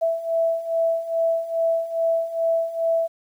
sine beating tone pair, 659 / 661.4 Hz, E5 / E5, -1 / +6 cents, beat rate 2.4 Hz, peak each -25 / -21 dBFS, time 0.01-3.08 s, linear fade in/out 20 ms, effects 9-bit

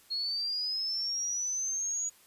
sine linear sweep, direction up, 4279 to 6790 Hz, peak -30 dBFS, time 0.1-2.1 s, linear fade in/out 20 ms, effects white hiss -60 dBFS RMS until 2.26 s + resampled to 32000 Hz

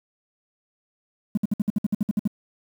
triangle tone bursts, 207.7 Hz, G#3, in tune, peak -14 dBFS, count 12, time 1.35-2.276 s, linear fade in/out 5 ms, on 24 ms, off 58 ms, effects tanh soft clip ceiling -15 dBFS + 8-bit

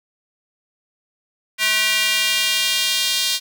square tone with high-pass filter sweep, 215.7 Hz, A3, 34 cents flat, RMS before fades -19 dBFS, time 1.58-3.4 s, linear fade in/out 50 ms, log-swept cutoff 2200 to 3700 Hz, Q 1.9, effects none

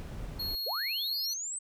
brown noise, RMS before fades -40 dBFS, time 0-0.55 s, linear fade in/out 0 ms
square tone, 4303 Hz, C8, 48 cents sharp, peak -33 dBFS, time 0.39-1.34 s, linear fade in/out 10 ms
sine linear sweep, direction up, 396 to 8270 Hz, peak -34 dBFS, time 0.66-1.59 s, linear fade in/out 10 ms
effects none

